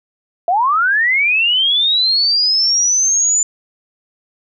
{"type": "linear sweep", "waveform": "sine", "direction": "up", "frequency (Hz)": [659.3, 7090], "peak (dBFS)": -11, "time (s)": [0.48, 3.43], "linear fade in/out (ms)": 2, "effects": []}